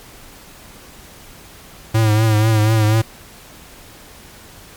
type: tone with vibrato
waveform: square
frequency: 109 Hz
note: A2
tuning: 16 cents flat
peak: -12 dBFS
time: 1.94-3.02 s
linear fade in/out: 10 ms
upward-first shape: triangle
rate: 4.1 Hz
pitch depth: 61 cents each way
effects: pink hiss -41 dBFS RMS until 4.76 s + MP3 96 kbps